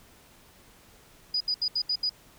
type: tone bursts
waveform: sine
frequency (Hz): 4937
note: D#8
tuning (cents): -14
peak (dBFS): -24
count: 6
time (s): 1.34-2.095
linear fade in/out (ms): 5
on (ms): 65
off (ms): 73
effects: pink hiss -56 dBFS RMS until 2.38 s